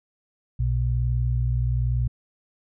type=tone pair together; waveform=sine; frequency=60.9 / 121.8 Hz; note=B1 / B2; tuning=-24 / -24 cents; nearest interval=octave; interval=1200 cents; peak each=-23 dBFS; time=0.59-2.08 s; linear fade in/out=10 ms; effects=none